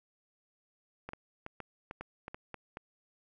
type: clicks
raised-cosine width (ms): 0.5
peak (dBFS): -26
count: 10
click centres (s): 1.09 / 1.134 / 1.464 / 1.603 / 1.911 / 2.01 / 2.281 / 2.345 / 2.543 / 2.771
effects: none